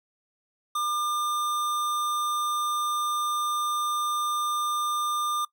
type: tone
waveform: square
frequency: 1200 Hz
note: D6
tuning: 37 cents sharp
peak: -26 dBFS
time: 0.75-5.45 s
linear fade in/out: 5 ms
effects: noise-tail reverb RT60 0.1 s tail -21 dB re dry